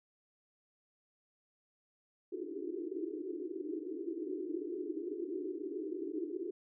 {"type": "band-pass noise", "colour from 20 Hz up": "pink", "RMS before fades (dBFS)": -40, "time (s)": [2.32, 6.51], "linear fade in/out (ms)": 5, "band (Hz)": [300, 410], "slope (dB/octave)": 96, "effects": []}